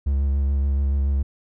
triangle tone with vibrato, 69.3 Hz, C#2, in tune, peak -16 dBFS, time 0.06-1.23 s, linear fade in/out 10 ms, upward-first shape sine, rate 7 Hz, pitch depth 26 cents each way, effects none

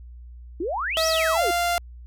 sine exponential two-way sweep, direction up then down, 308.4 to 5980 to 331.7 Hz, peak -24 dBFS, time 0.6-1.51 s, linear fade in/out 5 ms, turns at 1.07 s
sawtooth tone with pitch glide, 645 to 695.3 Hz, E5 to F5, -38 to -8 cents, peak -17 dBFS, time 0.97-1.78 s, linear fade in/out 0 ms, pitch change +130 cents, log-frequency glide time 1.33-1.41 s
effects added 60 Hz sine -39 dBFS peak until 2.06 s

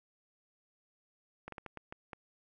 slowing click train, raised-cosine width 0.5 ms, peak -28 dBFS, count 7, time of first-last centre 1.48-2.132 s, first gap 43 ms, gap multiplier 1.37, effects none

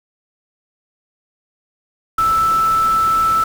sine tone in noise, 1320 Hz, E6, 2 cents sharp, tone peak -12 dBFS, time 2.18-3.44 s, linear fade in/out 5 ms, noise pink, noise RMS -30 dBFS, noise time 2.18-3.44 s, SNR +15 dB, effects none

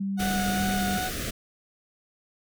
sine tone, 196 Hz, G3, in tune, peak -26 dBFS, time 0-0.98 s, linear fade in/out 10 ms
30% pulse tone with vibrato, 733 Hz, F#5, 16 cents flat, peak -26 dBFS, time 0.17-1.11 s, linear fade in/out 50 ms, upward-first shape triangle, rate 2.5 Hz, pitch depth 16 cents each way
pink band-stop noise, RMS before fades -32 dBFS, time 0.19-1.31 s, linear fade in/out 10 ms, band 690 to 1200 Hz, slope 96 dB/octave
effects none

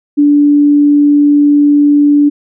sine tone, 290.8 Hz, D4, 17 cents flat, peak -4 dBFS, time 0.17-2.3 s, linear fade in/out 20 ms, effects none

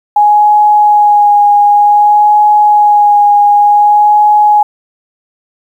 sine tone with vibrato, 830.6 Hz, G#5, in tune, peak -3 dBFS, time 0.16-4.63 s, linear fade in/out 5 ms, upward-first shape sine, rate 0.54 Hz, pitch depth 17 cents each way, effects 7-bit

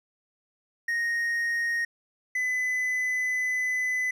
triangle tone pair in turn, 1864.7 / 2008 Hz, A#6 / B6, 0 / +28 cents, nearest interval minor second, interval 128 cents, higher second, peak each -23 dBFS, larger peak neither, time 0.88-1.85 / 2.35-4.11 s, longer second, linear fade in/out 5 ms, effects none

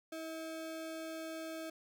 square ring-modulated tone, 482.1 Hz, B4, 42 cents flat, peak -39 dBFS, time 0.12-1.7 s, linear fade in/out 5 ms, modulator 159 Hz, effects none

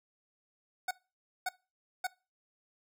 25% pulse tone bursts, 740 Hz, F#5, in tune, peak -27 dBFS, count 3, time 0.88-2.07 s, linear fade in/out 5 ms, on 30 ms, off 550 ms, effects noise-tail reverb RT60 0.3 s tail -22 dB re dry

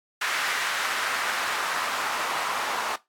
white noise with band-pass filter sweep, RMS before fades -28 dBFS, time 0.21-2.96 s, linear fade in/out 5 ms, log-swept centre 1600 to 1000 Hz, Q 1.7, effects noise-tail reverb RT60 0.2 s tail -19 dB re dry + AAC 64 kbps

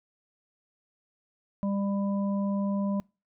harmonic tone, 199.2 Hz, G3, 28 cents sharp, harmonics 1 / 3 / 5, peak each -26 / -36 / -41 dBFS, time 1.63-3 s, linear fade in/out 0 ms, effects noise-tail reverb RT60 0.3 s tail -26 dB re dry

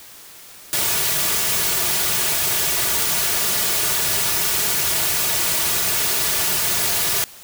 white noise with comb filter, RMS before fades -20 dBFS, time 0.73-7.24 s, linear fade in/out 0 ms, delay 3.8 ms, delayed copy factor -0.65, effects white hiss -42 dBFS RMS until 7.43 s

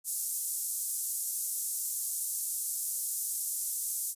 white band-pass noise, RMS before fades -34 dBFS, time 0.04-4.15 s, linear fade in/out 50 ms, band 7200 to 13000 Hz, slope 24 dB/octave, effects resampled to 32000 Hz

